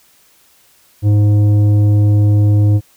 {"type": "tone with tanh clipping", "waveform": "sine", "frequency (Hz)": 103.83, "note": "G#2", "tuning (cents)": 0, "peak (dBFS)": -9, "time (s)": [1.02, 2.81], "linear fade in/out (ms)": 50, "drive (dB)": 9, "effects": ["white hiss -51 dBFS RMS until 2.96 s"]}